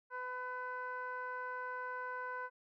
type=tone with low-pass filter; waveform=15% pulse; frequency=502 Hz; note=B4; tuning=28 cents sharp; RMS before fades=-42 dBFS; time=0.1-2.5 s; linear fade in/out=50 ms; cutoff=1300 Hz; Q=5.5; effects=none